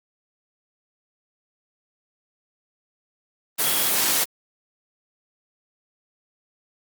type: tone in noise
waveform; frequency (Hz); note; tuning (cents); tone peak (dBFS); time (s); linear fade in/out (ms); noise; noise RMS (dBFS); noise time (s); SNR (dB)
sine; 3316; G#7; -3; -29; 3.62-3.92; 20; white; -21; 3.58-4.25; -11
effects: high-pass 150 Hz 12 dB/octave + Opus 32 kbps